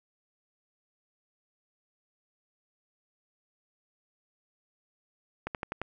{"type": "slowing click train", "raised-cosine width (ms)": 0.5, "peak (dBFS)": -18, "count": 5, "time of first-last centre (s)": [5.47, 5.816], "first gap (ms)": 78, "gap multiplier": 1.07, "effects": []}